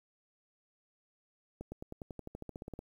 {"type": "accelerating click train", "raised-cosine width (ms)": 2, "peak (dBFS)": -29, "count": 16, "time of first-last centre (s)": [1.61, 2.791], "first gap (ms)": 110, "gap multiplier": 0.95, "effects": ["10-bit"]}